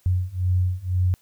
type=beating tone pair; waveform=sine; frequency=90.1 / 92.1 Hz; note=F#2 / F#2; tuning=-45 / -7 cents; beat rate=2 Hz; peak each=-23 / -22 dBFS; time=0.06-1.14 s; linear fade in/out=0 ms; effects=white hiss -61 dBFS RMS until 1.21 s